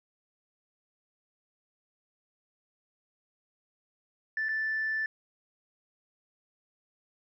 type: tone with dropouts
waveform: sine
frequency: 1760 Hz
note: A6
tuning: in tune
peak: -27 dBFS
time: 4.37-5.06 s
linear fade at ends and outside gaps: 2 ms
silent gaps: 4.486-4.49 s
effects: tanh soft clip ceiling -24 dBFS